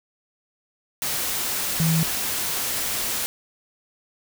sine tone in noise, 162.3 Hz, E3, 27 cents flat, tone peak -18 dBFS, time 1.8-2.03 s, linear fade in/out 0 ms, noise white, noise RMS -26 dBFS, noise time 1.02-3.26 s, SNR +5 dB, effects none

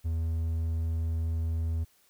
triangle tone, 81.6 Hz, E2, 17 cents flat, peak -25 dBFS, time 0.04-1.85 s, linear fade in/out 20 ms, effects white hiss -65 dBFS RMS until 2.09 s

